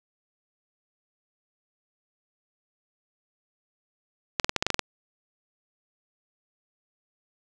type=clicks; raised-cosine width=0.2 ms; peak=-5 dBFS; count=9; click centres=4.398 / 4.445 / 4.494 / 4.563 / 4.625 / 4.666 / 4.703 / 4.744 / 4.793 s; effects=none